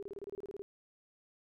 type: tone bursts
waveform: sine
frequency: 400.8 Hz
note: G4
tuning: 38 cents sharp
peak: -40 dBFS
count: 12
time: 0-0.62 s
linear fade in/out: 0 ms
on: 26 ms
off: 28 ms
effects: none